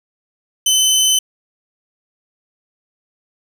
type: tone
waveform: 20% pulse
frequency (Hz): 3043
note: F#7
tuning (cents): +48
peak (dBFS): -6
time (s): 0.66-1.19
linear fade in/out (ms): 5
effects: none